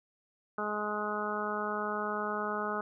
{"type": "harmonic tone", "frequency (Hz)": 209.9, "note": "G#3", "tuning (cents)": 19, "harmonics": [1, 2, 3, 4, 5, 6, 7], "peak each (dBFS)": [-40, -38, -40, -40, -41, -36, -40], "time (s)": [0.58, 2.81], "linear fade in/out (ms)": 2, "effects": []}